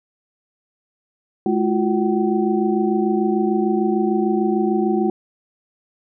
sine tone cluster, 211.3 / 337.6 / 364.3 / 761 Hz, G#3 / E4 / F#4 / F#5, +30 / +41 / -27 / +48 cents, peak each -20 / -21 / -21 / -26 dBFS, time 1.46-5.1 s, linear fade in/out 2 ms, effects none

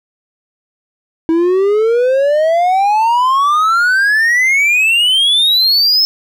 triangle exponential sweep, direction up, 321.2 to 5274 Hz, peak -7 dBFS, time 1.29-6.05 s, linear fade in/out 0 ms, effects none

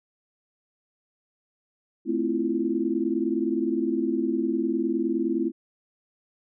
sine chord, F major seventh, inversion first, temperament equal with one note detuned, 220 / 259.7 / 329.6 / 349.2 Hz, A3 / C4 / E4 / F4, 0 / -13 / 0 / 0 cents, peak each -30 / -28 / -26 / -30 dBFS, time 2.05-5.52 s, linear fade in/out 50 ms, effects none

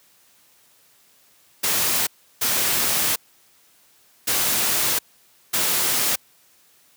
white noise bursts at uneven times, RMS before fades -21 dBFS, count 4, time 1.63-2.07 / 2.41-3.16 / 4.27-4.99 / 5.53-6.16 s, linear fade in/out 10 ms, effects white hiss -57 dBFS RMS until 6.96 s + high-pass 80 Hz 12 dB/octave

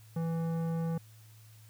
sine tone with tanh clipping, 165.1 Hz, E3, 3 cents sharp, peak -32 dBFS, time 0.16-0.98 s, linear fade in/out 5 ms, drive 14 dB, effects added 109 Hz sine -53 dBFS peak until 1.69 s + white hiss -62 dBFS RMS until 1.69 s

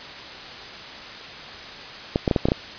clicks, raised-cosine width 2 ms, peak -5 dBFS, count 7, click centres 2.159 / 2.278 / 2.312 / 2.362 / 2.455 / 2.486 / 2.519 s, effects white hiss -37 dBFS RMS until 2.78 s + resampled to 11025 Hz

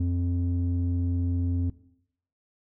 square tone with low-pass filter, 87.5 Hz, F2, 4 cents sharp, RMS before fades -26 dBFS, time 0-1.7 s, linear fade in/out 5 ms, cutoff 210 Hz, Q 6, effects noise-tail reverb RT60 0.7 s tail -17 dB re dry

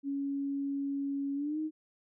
sine tone with pitch glide, 278.8 to 311.1 Hz, C#4 to D#4, +10 to 0 cents, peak -31 dBFS, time 0.03-1.71 s, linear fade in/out 50 ms, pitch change +190 cents, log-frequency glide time 1.35-1.59 s, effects none

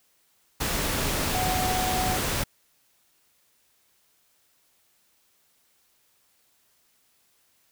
sine tone in noise, 740 Hz, F#5, in tune, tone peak -27 dBFS, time 1.34-2.17 s, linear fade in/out 10 ms, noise pink, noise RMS -27 dBFS, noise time 0.6-2.44 s, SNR -3 dB, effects white hiss -66 dBFS RMS until 7.71 s

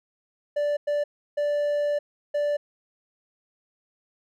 triangle tone bursts at uneven times, 585 Hz, D5, 7 cents flat, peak -20 dBFS, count 4, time 0.56-0.77 / 0.87-1.04 / 1.37-1.99 / 2.34-2.57 s, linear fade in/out 10 ms, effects none

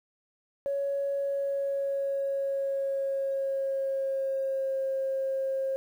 sine tone with pitch glide, 558 to 535.6 Hz, C#5 to C5, +11 to +40 cents, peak -26 dBFS, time 0.66-5.76 s, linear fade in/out 0 ms, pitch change -71 cents, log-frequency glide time 1.16-4.77 s, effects tanh soft clip ceiling -22 dBFS + 10-bit

